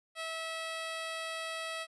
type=tone; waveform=10% pulse; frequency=650 Hz; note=E5; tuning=24 cents flat; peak=-28 dBFS; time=0.15-1.87 s; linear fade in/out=50 ms; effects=resampled to 22050 Hz